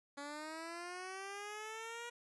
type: linear sweep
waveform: 10% pulse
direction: up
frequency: 280.8 to 479.3 Hz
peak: -36 dBFS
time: 0.17-2.1 s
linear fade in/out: 10 ms
effects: resampled to 24000 Hz